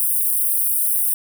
white high-pass noise, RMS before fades -19 dBFS, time 0-1.14 s, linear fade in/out 0 ms, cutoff 8800 Hz, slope 96 dB/octave, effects none

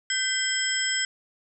sine tone cluster, 1545 / 2016 / 3185 / 5200 / 7790 Hz, G6 / B6 / G7 / E8 / B8, -26 / +35 / +27 / -24 / -25 cents, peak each -30 dBFS, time 0.1-1.05 s, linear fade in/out 2 ms, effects none

